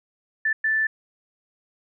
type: tone bursts at uneven times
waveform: sine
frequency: 1760 Hz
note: A6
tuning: in tune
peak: -19 dBFS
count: 2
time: 0.45-0.53 / 0.64-0.87 s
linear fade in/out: 5 ms
effects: none